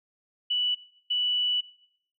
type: tone pair in turn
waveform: sine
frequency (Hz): 2960 / 2960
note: F#7 / F#7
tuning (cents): 0 / 0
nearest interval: unison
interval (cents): 0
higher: neither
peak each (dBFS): -23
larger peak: neither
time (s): 0.5-0.75 / 1.1-1.61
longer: second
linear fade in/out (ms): 10
effects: noise-tail reverb RT60 0.7 s tail -20 dB re dry